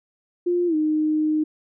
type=tone with pitch glide; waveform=sine; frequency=351.9 to 308.1 Hz; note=F4 to D#4; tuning=+13 to -17 cents; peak=-18 dBFS; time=0.46-1.44 s; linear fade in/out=10 ms; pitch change=-230 cents; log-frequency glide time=0.67-0.75 s; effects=none